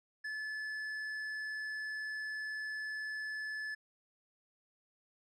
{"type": "tone with tanh clipping", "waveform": "sine", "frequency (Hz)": 1729, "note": "A6", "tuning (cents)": -31, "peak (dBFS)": -39, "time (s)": [0.24, 3.75], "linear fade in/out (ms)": 10, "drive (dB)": 7, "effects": []}